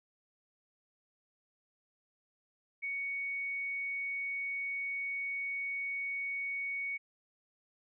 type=tone; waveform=sine; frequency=2230 Hz; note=C#7; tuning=10 cents sharp; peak=-34 dBFS; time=2.82-6.98 s; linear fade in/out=20 ms; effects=none